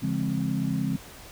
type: tone cluster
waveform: sine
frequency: 141.1 / 171.3 / 207.7 / 264.3 Hz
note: C#3 / F3 / G#3 / C4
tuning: +31 / -33 / 0 / +18 cents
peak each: -30 dBFS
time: 0.02-0.97 s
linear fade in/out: 10 ms
effects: pink hiss -46 dBFS RMS until 1.31 s